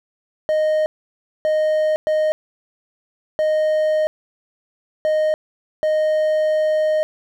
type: tone bursts at uneven times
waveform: triangle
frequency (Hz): 619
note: D#5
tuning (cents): -9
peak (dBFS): -13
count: 6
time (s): 0.49-0.86 / 1.45-1.96 / 2.07-2.32 / 3.39-4.07 / 5.05-5.34 / 5.83-7.03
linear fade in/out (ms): 0
effects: none